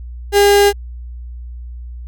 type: tone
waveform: 35% pulse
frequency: 405 Hz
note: G#4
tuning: 43 cents flat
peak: -6 dBFS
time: 0.32-0.73 s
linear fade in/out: 50 ms
effects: added 60 Hz sine -27 dBFS peak until 2.07 s